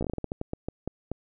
slowing click train, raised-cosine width 2 ms, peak -17 dBFS, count 14, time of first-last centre 0.01-1.116 s, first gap 15 ms, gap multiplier 1.26, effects none

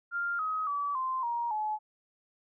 sine tone with pitch steps, 1396.9 / 1266.2 / 1147.8 / 1040.5 / 943.2 / 854.9 Hz, F6 / D#6 / D6 / C6 / A#5 / G#5, 0 / +30 / -40 / -10 / +20 / +50 cents, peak -29 dBFS, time 0.11-1.79 s, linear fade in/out 50 ms, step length 280 ms, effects none

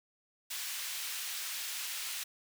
pink high-pass noise, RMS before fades -39 dBFS, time 0.5-2.24 s, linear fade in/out 10 ms, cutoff 2300 Hz, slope 12 dB/octave, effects none

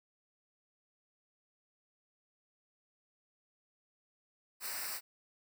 white noise with comb filter, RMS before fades -40 dBFS, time 4.6-5.01 s, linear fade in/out 50 ms, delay 0.3 ms, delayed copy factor -0.8, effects none

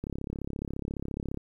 click train, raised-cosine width 3 ms, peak -21 dBFS, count 47, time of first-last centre 0.04-1.373 s, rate 34.5 Hz, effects 10-bit

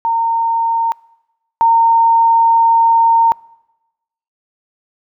sine tone pair in turn, 917 / 917 Hz, A#5 / A#5, -29 / -29 cents, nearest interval unison, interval 0 cents, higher neither, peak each -12 / -7 dBFS, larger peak second, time 0.05-0.92 / 1.61-3.32 s, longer second, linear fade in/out 0 ms, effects noise-tail reverb RT60 1.0 s tail -25 dB re dry

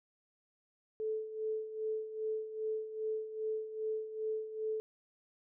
sine tone with tremolo, 436.1 Hz, A4, 15 cents flat, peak -32 dBFS, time 1-4.8 s, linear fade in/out 0 ms, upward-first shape sine, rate 2.5 Hz, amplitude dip 70%, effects none

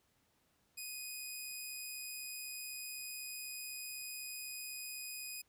10% pulse tone, 2492 Hz, D#7, 2 cents sharp, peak -34 dBFS, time 0.77-5.42 s, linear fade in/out 10 ms, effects pink hiss -75 dBFS RMS until 5.48 s + high-pass 60 Hz 12 dB/octave

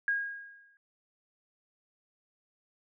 sine tone with exponential decay, 1633 Hz, G#6, 30 cents flat, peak -24 dBFS, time 0.08-0.77 s, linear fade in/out 1 ms, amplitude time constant 150 ms, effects none

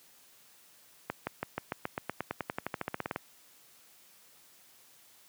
accelerating click train, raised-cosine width 0.5 ms, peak -17 dBFS, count 22, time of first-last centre 1.1-3.161 s, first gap 170 ms, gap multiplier 0.94, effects white hiss -60 dBFS RMS until 5.28 s + high-pass 100 Hz 12 dB/octave

